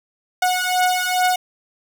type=beating tone pair; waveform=sawtooth; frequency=730 / 732.4 Hz; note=F#5 / F#5; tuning=-24 / -18 cents; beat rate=2.4 Hz; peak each=-16 dBFS; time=0.42-1.36 s; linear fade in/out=5 ms; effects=none